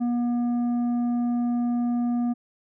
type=tone with tanh clipping; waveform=triangle; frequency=240.4 Hz; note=B3; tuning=46 cents flat; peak=-23 dBFS; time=0-2.34 s; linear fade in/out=20 ms; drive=11 dB; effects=none